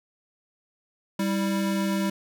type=tone pair together; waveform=square; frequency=196.5 / 324.8 Hz; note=G3 / E4; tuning=+4 / -26 cents; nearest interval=major sixth; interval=870 cents; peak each=-25 / -31 dBFS; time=1.19-2.1 s; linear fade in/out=5 ms; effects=none